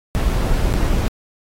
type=noise with dropouts; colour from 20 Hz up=brown; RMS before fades=-17 dBFS; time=0.15-1.08 s; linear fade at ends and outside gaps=0 ms; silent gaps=0.728-0.739 s; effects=AAC 48 kbps